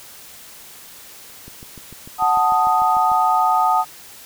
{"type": "click train", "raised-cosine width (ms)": 3, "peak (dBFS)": -26, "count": 12, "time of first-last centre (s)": [1.48, 3.117], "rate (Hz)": 6.72}
{"type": "chord", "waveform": "sine", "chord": "D# diminished", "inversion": "first", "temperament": "equal", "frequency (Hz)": [740, 880, 1244.5], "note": ["F#5", "A5", "D#6"], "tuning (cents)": [0, 0, 0], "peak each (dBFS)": -18, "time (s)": [2.18, 3.85], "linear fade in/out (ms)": 50}
{"effects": ["white hiss -41 dBFS RMS until 4.25 s"]}